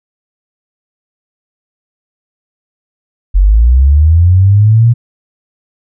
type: linear sweep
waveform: sine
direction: up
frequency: 44.04 to 120 Hz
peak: -3 dBFS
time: 3.34-4.94 s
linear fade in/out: 20 ms
effects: none